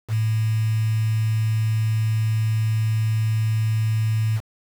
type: tone with quantisation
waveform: sine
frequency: 110 Hz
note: A2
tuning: in tune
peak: -18 dBFS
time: 0.08-4.41 s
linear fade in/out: 50 ms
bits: 6
effects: none